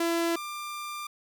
sawtooth tone pair in turn, 336.2 / 1190.8 Hz, E4 / D6, +34 / +24 cents, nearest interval octave + minor seventh, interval 2190 cents, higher second, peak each -21 / -31 dBFS, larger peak first, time 0-0.36 / 0.36-1.07 s, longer second, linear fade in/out 5 ms, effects none

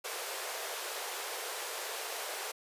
pink high-pass noise, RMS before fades -39 dBFS, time 0.04-2.52 s, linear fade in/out 10 ms, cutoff 410 Hz, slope 48 dB/octave, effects resampled to 32000 Hz

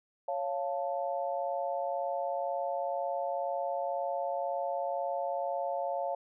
sine chord, Db augmented, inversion none, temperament equal with one note detuned, 554.4 / 696.4 / 880 Hz, Db5 / F5 / A5, 0 / -5 / 0 cents, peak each -34 / -34 / -38 dBFS, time 0.28-6.15 s, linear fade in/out 5 ms, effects none

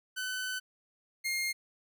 sawtooth tone pair in turn, 1510 / 2128 Hz, F#6 / C7, +35 / +29 cents, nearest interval tritone, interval 594 cents, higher second, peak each -30 / -27 dBFS, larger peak second, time 0.16-0.6 / 1.24-1.53 s, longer first, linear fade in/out 20 ms, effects none

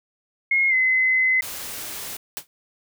sine tone with pitch glide, 2155 to 2041 Hz, C#7 to C7, -49 to -44 cents, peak -16 dBFS, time 0.51-1.41 s, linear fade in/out 5 ms, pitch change -95 cents, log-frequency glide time 0.69-0.74 s
white noise, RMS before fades -33 dBFS, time 1.42-2.17 s, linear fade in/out 5 ms
white noise with exponential decay, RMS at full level -26 dBFS, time 2.37-2.47 s, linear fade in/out 0 ms, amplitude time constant 20 ms
effects none

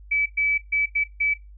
sine tone bursts at uneven times, 2298 Hz, D7, 38 cents flat, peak -19 dBFS, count 5, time 0.11-0.26 / 0.37-0.58 / 0.72-0.86 / 0.95-1.04 / 1.2-1.34 s, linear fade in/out 10 ms, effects noise-tail reverb RT60 0.2 s tail -17 dB re dry + added 50 Hz sine -42 dBFS peak until 1.57 s

